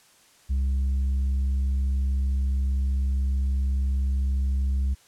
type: tone with tanh clipping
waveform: sine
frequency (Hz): 66.8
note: C2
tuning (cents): +36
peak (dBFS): -22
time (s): 0.49-4.95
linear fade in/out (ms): 20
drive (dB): 3
effects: white hiss -57 dBFS RMS until 5.07 s + low-pass 10000 Hz 12 dB/octave